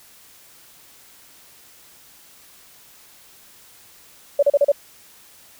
sine tone bursts, 570 Hz, C#5, 48 cents sharp, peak -11 dBFS, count 5, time 4.39-4.719 s, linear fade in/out 5 ms, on 37 ms, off 36 ms, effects white hiss -49 dBFS RMS until 5.59 s

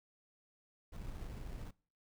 brown noise with sample-and-hold, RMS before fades -45 dBFS, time 0.92-1.71 s, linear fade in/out 10 ms, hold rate 2450 Hz, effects noise-tail reverb RT60 0.4 s tail -22 dB re dry

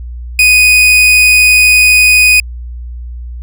40% pulse tone, 2489 Hz, D#7, in tune, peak -3 dBFS, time 0.39-2.4 s, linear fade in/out 2 ms, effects added 60 Hz sine -21 dBFS peak until 3.42 s

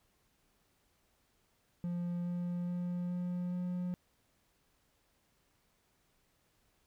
triangle tone with pitch steps, 174.61 / 175.72 / 176.84 / 177.97 / 179.1 Hz, F3 / F3 / F3 / F3 / F3, 0 / +11 / +22 / +33 / +44 cents, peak -32 dBFS, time 1.84-3.94 s, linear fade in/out 0 ms, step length 420 ms, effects pink hiss -74 dBFS RMS until 6.86 s

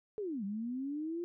sine linear two-way sweep, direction down then up, 440.7 to 192.1 to 351.7 Hz, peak -35 dBFS, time 0.18-1.24 s, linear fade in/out 0 ms, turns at 0.44 s, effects none

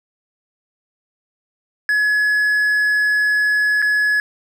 triangle tone with dropouts, 1694 Hz, G#6, 34 cents sharp, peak -12 dBFS, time 1.89-4.2 s, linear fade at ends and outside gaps 1 ms, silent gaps 3.819-3.824 s, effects none

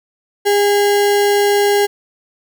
sine tone with sample-and-hold, 406.9 Hz, G#4, 35 cents flat, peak -10 dBFS, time 0.45-1.87 s, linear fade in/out 20 ms, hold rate 1225 Hz, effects none

